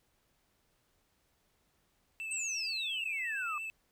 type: tone with vibrato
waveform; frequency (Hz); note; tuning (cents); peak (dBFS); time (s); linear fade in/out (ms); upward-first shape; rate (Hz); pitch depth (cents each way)
triangle; 2637; E7; 0; -36; 2.2-3.7; 0; square; 8.6; 13
type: exponential sweep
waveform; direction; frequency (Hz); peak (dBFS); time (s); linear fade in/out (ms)
sine; down; 8372 to 1161; -35; 2.31-3.58; 2
effects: pink hiss -74 dBFS RMS until 3.91 s